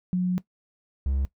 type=tone pair in turn; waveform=sine / triangle; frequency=181.3 / 67.91 Hz; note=F#3 / C#2; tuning=-35 / -35 cents; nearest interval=octave + perfect fourth; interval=1700 cents; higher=first; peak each=-21 dBFS; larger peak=neither; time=0.13-0.38 / 1.06-1.25 s; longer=first; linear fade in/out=0 ms; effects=noise-tail reverb RT60 0.1 s tail -17 dB re dry